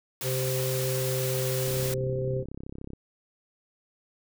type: noise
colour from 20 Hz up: white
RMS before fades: -34 dBFS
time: 0.21-1.94 s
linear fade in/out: 2 ms
type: harmonic tone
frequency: 130 Hz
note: C3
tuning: 11 cents flat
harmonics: 1 / 3 / 4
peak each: -29 / -32 / -32 dBFS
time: 0.22-2.45 s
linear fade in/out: 50 ms
type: click train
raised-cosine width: 3 ms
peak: -26 dBFS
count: 43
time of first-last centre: 1.68-2.934 s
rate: 33.5 Hz
effects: none